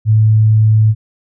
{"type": "tone", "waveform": "sine", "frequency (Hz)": 108.9, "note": "A2", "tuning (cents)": -17, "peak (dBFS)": -6, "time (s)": [0.05, 0.95], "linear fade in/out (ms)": 50, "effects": []}